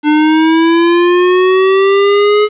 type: linear sweep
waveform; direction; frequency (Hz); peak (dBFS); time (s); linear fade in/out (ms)
square; up; 298 to 423.5; -7; 0.03-2.49; 50
effects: resampled to 8000 Hz + 7-bit